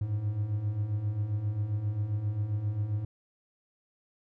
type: beating tone pair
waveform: triangle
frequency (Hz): 99 / 106.5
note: G2 / G#2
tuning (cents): +18 / +44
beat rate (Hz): 7.5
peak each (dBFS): -34 / -27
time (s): 0.01-3.05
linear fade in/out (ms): 5
effects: none